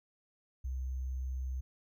sine tone with sample-and-hold, 64.7 Hz, C2, 19 cents flat, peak -34 dBFS, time 0.64-1.61 s, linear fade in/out 10 ms, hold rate 6300 Hz, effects none

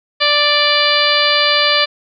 harmonic tone, 587.3 Hz, D5, in tune, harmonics 1 / 2 / 3 / 4 / 5 / 6 / 7 / 8, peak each -19 / -19 / -19 / -19 / -19 / -19 / -19 / -19 dBFS, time 0.2-1.86 s, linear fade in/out 20 ms, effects none

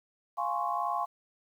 sine chord, Db major seventh, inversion first, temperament equal, 698.5 / 830.6 / 1046.5 / 1108.7 Hz, F5 / Ab5 / C6 / Db6, 0 / 0 / 0 / 0 cents, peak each -34 dBFS, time 0.37-1.06 s, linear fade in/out 20 ms, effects 10-bit

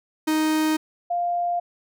45% pulse / sine tone pair in turn, 311.5 / 699.3 Hz, D#4 / F5, +2 / +2 cents, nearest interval octave + major second, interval 1400 cents, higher second, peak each -19 / -21 dBFS, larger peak first, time 0.27-0.77 / 1.1-1.6 s, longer neither, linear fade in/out 10 ms, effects none

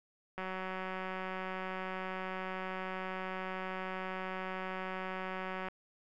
click train, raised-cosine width 0.5 ms, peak -25 dBFS, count 993, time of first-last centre 0.38-5.685 s, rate 187 Hz, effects none

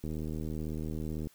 click train, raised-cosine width 3 ms, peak -25 dBFS, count 97, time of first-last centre 0.04-1.271 s, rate 78 Hz, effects white hiss -63 dBFS RMS until 1.34 s

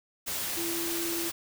sine tone in noise, 337.2 Hz, E4, 39 cents sharp, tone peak -33 dBFS, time 0.56-1.3 s, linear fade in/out 20 ms, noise white, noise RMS -33 dBFS, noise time 0.26-1.32 s, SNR -3 dB, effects none

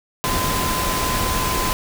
sine tone in noise, 1024 Hz, C6, 38 cents flat, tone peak -24 dBFS, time 0.24-1.73 s, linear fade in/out 0 ms, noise pink, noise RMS -22 dBFS, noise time 0.24-1.73 s, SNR -5 dB, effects none

